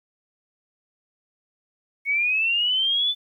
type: linear sweep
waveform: sine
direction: up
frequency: 2200 to 3520 Hz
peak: -19 dBFS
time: 2.05-3.15 s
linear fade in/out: 50 ms
effects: 10-bit